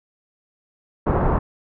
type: low-pass noise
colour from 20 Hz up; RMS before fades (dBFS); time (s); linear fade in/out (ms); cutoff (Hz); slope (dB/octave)
pink; -19; 1.06-1.39; 10; 1200; 24
effects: none